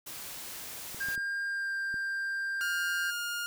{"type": "noise", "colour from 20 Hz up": "white", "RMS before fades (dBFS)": -42, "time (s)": [0.06, 1.16], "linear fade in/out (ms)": 10}
{"type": "clicks", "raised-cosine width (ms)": 3, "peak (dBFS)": -34, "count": 4, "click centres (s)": [0.946, 1.086, 1.178, 1.942]}
{"type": "tone with pitch glide", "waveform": "triangle", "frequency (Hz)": [1605, 1587.5], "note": ["G6", "G6"], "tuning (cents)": [40, 21], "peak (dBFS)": -29, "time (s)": [1, 3.11], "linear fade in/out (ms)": 10, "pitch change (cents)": -19, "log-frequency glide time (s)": [1.46, 1.73]}
{"type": "tone", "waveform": "sawtooth", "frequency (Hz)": 1416, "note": "F6", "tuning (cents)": 23, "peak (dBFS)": -29, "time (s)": [2.61, 3.46], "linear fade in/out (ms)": 0}
{"effects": []}